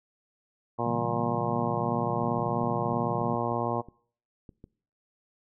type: harmonic tone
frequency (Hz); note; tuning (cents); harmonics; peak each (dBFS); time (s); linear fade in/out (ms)
118.3; A#2; +26; 1 / 2 / 3 / 4 / 5 / 6 / 7 / 8 / 9; -35 / -35 / -35 / -35 / -35 / -35 / -35 / -35 / -35; 0.78-3.82; 20
type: chord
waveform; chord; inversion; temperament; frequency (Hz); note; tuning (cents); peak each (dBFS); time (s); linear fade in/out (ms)
sine; C# diminished seventh; none; just; 138.59 / 166.31 / 199.57 / 239.5; C#3 / E3 / G3 / Bb3; 0 / +16 / +31 / +47; -37 / -37 / -39 / -39; 0.84-3.36; 20
type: clicks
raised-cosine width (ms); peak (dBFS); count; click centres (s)
3; -33; 11; 2.238 / 2.391 / 2.487 / 2.637 / 2.931 / 3.213 / 3.354 / 3.52 / 3.886 / 4.492 / 4.641
effects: noise-tail reverb RT60 0.5 s tail -22 dB re dry